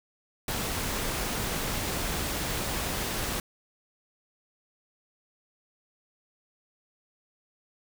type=noise; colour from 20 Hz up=pink; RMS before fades=-31 dBFS; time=0.48-3.4 s; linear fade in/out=2 ms; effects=none